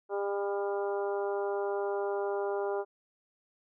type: harmonic tone with a mistuned harmonic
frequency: 200.7 Hz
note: G3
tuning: 41 cents sharp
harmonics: 2 / 3 / 4 / 5 / 6 / 7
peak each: -31 / -37 / -38 / -43 / -46 / -46 dBFS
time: 0.09-2.85 s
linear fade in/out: 50 ms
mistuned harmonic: 5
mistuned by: -18 cents
effects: none